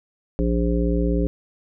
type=harmonic tone; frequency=58.27 Hz; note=A#1; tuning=in tune; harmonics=1 / 3 / 5 / 7 / 9; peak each=-21 / -24 / -25 / -27 / -29 dBFS; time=0.39-1.27 s; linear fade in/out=0 ms; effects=none